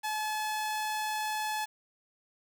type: tone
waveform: sawtooth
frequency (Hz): 858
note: A5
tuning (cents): -44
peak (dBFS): -27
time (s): 0.03-1.66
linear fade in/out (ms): 20
effects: 9-bit